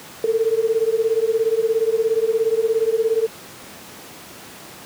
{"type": "beating tone pair", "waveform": "sine", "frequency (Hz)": [440, 457], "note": ["A4", "A#4"], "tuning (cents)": [0, -34], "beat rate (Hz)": 17, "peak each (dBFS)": -19, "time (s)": [0.24, 3.27], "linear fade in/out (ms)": 2, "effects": ["pink hiss -39 dBFS RMS until 4.85 s", "high-pass 150 Hz 12 dB/octave"]}